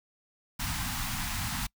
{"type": "band-stop noise", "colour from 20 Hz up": "pink", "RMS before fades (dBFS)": -33, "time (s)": [0.59, 1.67], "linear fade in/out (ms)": 10, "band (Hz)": [270, 760], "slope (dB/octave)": 48, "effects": ["noise-tail reverb RT60 0.1 s tail -25 dB re dry"]}